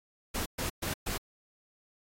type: noise bursts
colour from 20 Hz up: pink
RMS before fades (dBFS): -34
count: 4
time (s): 0.34-1.18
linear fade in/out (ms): 10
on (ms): 120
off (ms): 120
effects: AAC 48 kbps